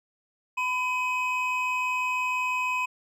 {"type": "tone pair together", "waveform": "triangle", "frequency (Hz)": [1004, 2530], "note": ["B5", "D#7"], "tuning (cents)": [28, 28], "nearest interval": "octave + major third", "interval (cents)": 1600, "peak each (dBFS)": -26, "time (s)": [0.57, 2.86], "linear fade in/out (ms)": 10, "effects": ["resampled to 32000 Hz"]}